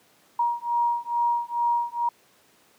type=beating tone pair; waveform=sine; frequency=947 / 949.3 Hz; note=A#5 / A#5; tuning=+27 / +31 cents; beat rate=2.3 Hz; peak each=-25 dBFS; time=0.39-2.09 s; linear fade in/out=5 ms; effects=pink hiss -59 dBFS RMS until 2.78 s + high-pass 200 Hz 12 dB/octave